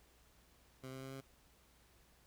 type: tone with pitch steps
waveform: 15% pulse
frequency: 130.9 / 132.19 / 133.5 / 134.81 Hz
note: C3 / C3 / C3 / C#3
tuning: +1 / +18 / +35 / -48 cents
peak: -40 dBFS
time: 0.83-1.21 s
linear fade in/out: 10 ms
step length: 95 ms
effects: added 60 Hz sine -70 dBFS peak until 2.26 s + pink hiss -69 dBFS RMS until 2.26 s